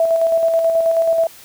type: tone with tremolo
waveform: sine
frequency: 659 Hz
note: E5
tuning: 1 cent flat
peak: -11 dBFS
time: 0-1.27 s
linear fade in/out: 2 ms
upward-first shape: square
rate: 9.3 Hz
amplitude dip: 35%
effects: white hiss -42 dBFS RMS until 1.44 s